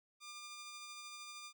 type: tone with tremolo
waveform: 10% pulse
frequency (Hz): 1200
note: D6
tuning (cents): +37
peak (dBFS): -39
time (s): 0.2-1.53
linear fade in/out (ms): 50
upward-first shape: sine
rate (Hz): 13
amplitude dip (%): 25
effects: none